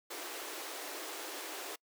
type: high-pass noise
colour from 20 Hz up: pink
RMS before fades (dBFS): -43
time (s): 0.1-1.76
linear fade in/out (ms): 10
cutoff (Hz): 290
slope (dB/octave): 96
effects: noise-tail reverb RT60 0.1 s tail -26 dB re dry